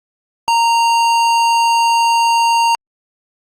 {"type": "tone", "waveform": "square", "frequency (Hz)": 927, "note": "A#5", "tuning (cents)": -10, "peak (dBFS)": -11, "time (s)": [0.48, 2.75], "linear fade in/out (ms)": 0, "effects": ["low-pass 8000 Hz 12 dB/octave", "Opus 48 kbps"]}